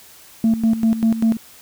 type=tone with tremolo; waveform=sine; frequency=224.6 Hz; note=A3; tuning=36 cents sharp; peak=-10 dBFS; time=0.44-1.37 s; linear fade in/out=2 ms; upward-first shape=square; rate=5.1 Hz; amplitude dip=75%; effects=tanh soft clip ceiling -10 dBFS + white hiss -45 dBFS RMS until 1.61 s